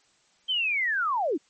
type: linear sweep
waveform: sine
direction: down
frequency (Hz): 3161 to 246.9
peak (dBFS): -23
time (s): 0.48-1.38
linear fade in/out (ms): 20
effects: white hiss -64 dBFS RMS until 1.49 s + MP3 32 kbps